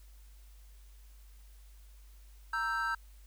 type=chord; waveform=triangle; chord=E diminished; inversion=second; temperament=equal; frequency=932.3 / 1318.5 / 1568 Hz; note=Bb5 / E6 / G6; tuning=0 / 0 / 0 cents; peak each=-36 / -33 / -32 dBFS; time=2.53-2.95 s; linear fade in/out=5 ms; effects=added 50 Hz sine -52 dBFS peak until 3.26 s + white hiss -66 dBFS RMS until 3.26 s